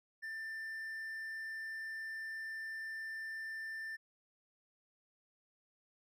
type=tone; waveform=triangle; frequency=1783 Hz; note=A6; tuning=22 cents sharp; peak=-39 dBFS; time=0.22-3.97 s; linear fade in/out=20 ms; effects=none